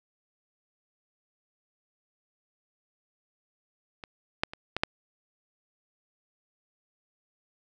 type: clicks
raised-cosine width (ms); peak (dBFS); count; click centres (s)
0.3; -24 / -8 / -24 / -13 / -7; 5; 4.038 / 4.435 / 4.535 / 4.766 / 4.835
effects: none